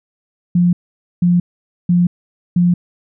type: tone bursts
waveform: sine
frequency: 175.8 Hz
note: F3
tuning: 12 cents sharp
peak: -9 dBFS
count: 4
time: 0.55-2.74 s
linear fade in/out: 5 ms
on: 180 ms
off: 490 ms
effects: none